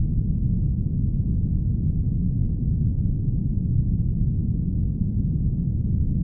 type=low-pass noise; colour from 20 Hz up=white; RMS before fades=-22 dBFS; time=0-6.23 s; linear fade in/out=5 ms; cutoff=170 Hz; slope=24 dB/octave; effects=none